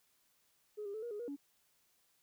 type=tone with pitch steps; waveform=sine; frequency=421 / 401.8 / 435.4 / 475.6 / 415.6 / 477.6 / 283.6 Hz; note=G#4 / G4 / A4 / A#4 / G#4 / A#4 / C#4; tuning=+24 / +43 / -18 / +35 / +1 / +42 / +40 cents; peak=-39 dBFS; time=0.77-1.365 s; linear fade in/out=20 ms; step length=85 ms; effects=tanh soft clip ceiling -35 dBFS + white hiss -74 dBFS RMS until 2.22 s